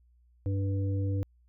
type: harmonic tone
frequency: 98 Hz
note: G2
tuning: in tune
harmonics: 1 / 3 / 5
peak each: -27 / -37 / -41 dBFS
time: 0.46-1.23 s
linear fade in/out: 0 ms
effects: added 60 Hz sine -60 dBFS peak until 1.48 s